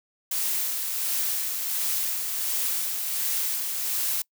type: noise with tremolo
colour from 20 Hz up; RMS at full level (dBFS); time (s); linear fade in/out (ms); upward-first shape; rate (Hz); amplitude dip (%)
blue; -26; 0.31-4.22; 5; sine; 1.4; 35
effects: noise-tail reverb RT60 0.1 s tail -24 dB re dry